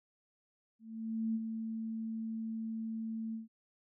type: tone with ADSR envelope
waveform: sine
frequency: 223.4 Hz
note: A3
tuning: 27 cents sharp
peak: -30 dBFS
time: 0.79-3.48 s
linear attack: 560 ms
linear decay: 38 ms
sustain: -6 dB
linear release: 140 ms
effects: none